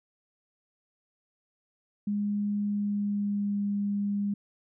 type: tone with pitch glide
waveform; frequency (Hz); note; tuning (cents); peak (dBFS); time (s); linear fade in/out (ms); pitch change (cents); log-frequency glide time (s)
sine; 205.4 to 202.7; G#3 to G#3; -19 to -42; -26; 2.07-4.34; 5; -23; 2.63-3.63
effects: none